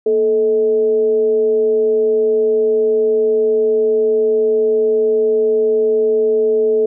sine tone with frequency modulation, 435.1 Hz, A4, 19 cents flat, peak -11 dBFS, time 0.06-6.86 s, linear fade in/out 5 ms, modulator 199 Hz, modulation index 0.28, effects none

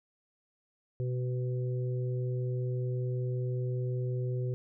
harmonic tone, 125.3 Hz, B2, 25 cents sharp, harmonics 1 / 3 / 4, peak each -30 / -39 / -43 dBFS, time 1-4.54 s, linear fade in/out 0 ms, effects none

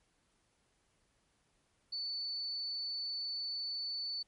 sine tone, 4487 Hz, C#8, 20 cents sharp, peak -36 dBFS, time 1.92-4.23 s, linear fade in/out 10 ms, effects pink hiss -75 dBFS RMS until 4.27 s + MP3 48 kbps

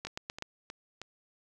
two click trains, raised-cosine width 0.2 ms, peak -24 / -19 dBFS, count 4 / 4, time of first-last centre 0.07-1.016 / 0.05-0.424 s, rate 3.17 / 8.03 Hz, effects none

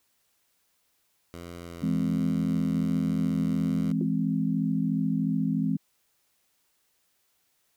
10% pulse tone with vibrato, 85.4 Hz, F2, 38 cents flat, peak -31 dBFS, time 1.34-3.92 s, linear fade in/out 0 ms, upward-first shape sine, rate 1.3 Hz, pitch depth 19 cents each way
sine chord, E augmented, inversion none, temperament equal, 164.81 / 207.7 / 261.6 Hz, E3 / G#3 / B#3, 0 / 0 / 0 cents, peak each -28 dBFS, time 1.82-5.77 s, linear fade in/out 10 ms
sine tone with exponential decay, 343.7 Hz, F4, 28 cents flat, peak -26 dBFS, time 4.01-4.09 s, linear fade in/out 2 ms, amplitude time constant 17 ms
effects white hiss -71 dBFS RMS until 7.76 s

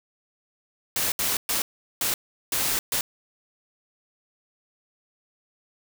white noise bursts at uneven times, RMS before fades -25 dBFS, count 6, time 0.96-1.12 / 1.19-1.37 / 1.49-1.62 / 2.01-2.14 / 2.52-2.79 / 2.92-3.01 s, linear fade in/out 2 ms, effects none

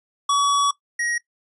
square tone pair in turn, 1134 / 1891.2 Hz, C#6 / A#6, +39 / +24 cents, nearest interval major sixth, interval 885 cents, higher second, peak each -17 / -23 dBFS, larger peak first, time 0.29-0.71 / 0.99-1.18 s, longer first, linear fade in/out 5 ms, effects noise-tail reverb RT60 0.1 s tail -18 dB re dry + resampled to 24000 Hz

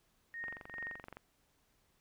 sine tone with tremolo, 1856 Hz, A#6, 8 cents flat, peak -39 dBFS, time 0.34-1.03 s, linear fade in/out 0 ms, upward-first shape sine, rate 2.5 Hz, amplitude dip 95%
click train, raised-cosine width 0.5 ms, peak -32 dBFS, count 18, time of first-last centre 0.44-1.17 s, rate 23.3 Hz
effects pink hiss -74 dBFS RMS until 2 s

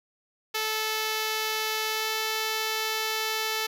5% pulse tone with pitch glide, 436.3 to 438.8 Hz, A4 to A4, -15 to -5 cents, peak -15 dBFS, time 0.54-3.67 s, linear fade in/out 10 ms, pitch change +10 cents, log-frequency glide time 1.9-2.08 s, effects none

